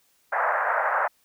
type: band-pass noise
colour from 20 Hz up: pink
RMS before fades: -24 dBFS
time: 0.32-1.08 s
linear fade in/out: 10 ms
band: 580 to 1800 Hz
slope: 48 dB/octave
effects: white hiss -65 dBFS RMS until 1.24 s